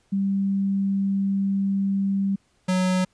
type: tone pair in turn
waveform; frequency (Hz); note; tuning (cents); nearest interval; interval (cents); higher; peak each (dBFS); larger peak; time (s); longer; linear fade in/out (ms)
sine / square; 196.2 / 184.65; G3 / F#3; +2 / -3; minor second; 105; first; -20; neither; 0.12-2.36 / 2.68-3.05; first; 10
effects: pink hiss -65 dBFS RMS until 3.13 s + resampled to 22050 Hz